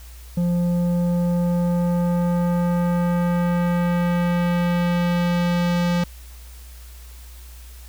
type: tone with low-pass filter sweep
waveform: square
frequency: 174.61 Hz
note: F3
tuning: in tune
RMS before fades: -20 dBFS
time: 0.37-6.04 s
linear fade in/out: 5 ms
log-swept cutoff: 410 to 5300 Hz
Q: 0.88
effects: added 60 Hz sine -38 dBFS peak until 7.88 s + white hiss -48 dBFS RMS until 7.88 s